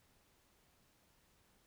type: silence
effects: pink hiss -72 dBFS RMS until 1.66 s